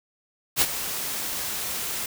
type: noise with ADSR envelope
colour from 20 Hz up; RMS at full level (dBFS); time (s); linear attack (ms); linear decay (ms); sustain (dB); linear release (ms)
white; -18; 0.56-2.06; 54; 40; -12; 3
effects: none